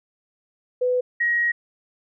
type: tone pair in turn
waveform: sine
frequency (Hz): 499.5 / 1893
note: B4 / A#6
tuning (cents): +20 / +26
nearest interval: octave + major seventh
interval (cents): 2306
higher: second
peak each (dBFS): -18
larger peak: neither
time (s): 0.81-1.01 / 1.2-1.52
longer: second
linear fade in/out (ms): 10
effects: none